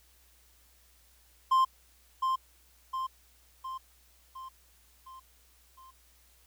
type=tone with echo; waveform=triangle; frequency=1048 Hz; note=C6; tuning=2 cents sharp; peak=-19 dBFS; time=1.51-1.65 s; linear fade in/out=10 ms; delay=710 ms; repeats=6; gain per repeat=-5 dB; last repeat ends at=5.91 s; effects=added 60 Hz sine -64 dBFS peak until 6.46 s + white hiss -64 dBFS RMS until 6.46 s